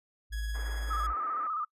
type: tone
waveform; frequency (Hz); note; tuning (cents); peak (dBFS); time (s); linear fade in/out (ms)
sine; 54.5; A1; -16; -31; 0.3-1.15; 50
type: tone with tremolo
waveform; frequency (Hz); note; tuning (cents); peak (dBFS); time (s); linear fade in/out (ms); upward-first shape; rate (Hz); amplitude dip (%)
sawtooth; 1668; G#6; +7; -37; 0.32-1.07; 10; triangle; 18; 45
type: band-pass noise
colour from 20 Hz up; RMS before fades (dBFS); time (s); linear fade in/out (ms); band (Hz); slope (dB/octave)
white; -48; 0.54-1.48; 10; 250 to 1900; 48
type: tone with vibrato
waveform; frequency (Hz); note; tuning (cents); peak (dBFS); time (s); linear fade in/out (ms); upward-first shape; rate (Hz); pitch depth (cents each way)
sine; 1244.5; D#6; 0; -30; 0.9-1.65; 10; square; 15; 61
effects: noise-tail reverb RT60 0.1 s tail -25 dB re dry + resampled to 32000 Hz